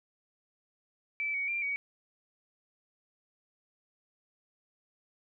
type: tone with pitch steps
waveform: sine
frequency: 2316 / 2250 / 2375 / 2256 Hz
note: D7 / C#7 / D7 / C#7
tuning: -25 / +25 / +19 / +30 cents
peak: -30 dBFS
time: 1.2-1.76 s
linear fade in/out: 0 ms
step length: 140 ms
effects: none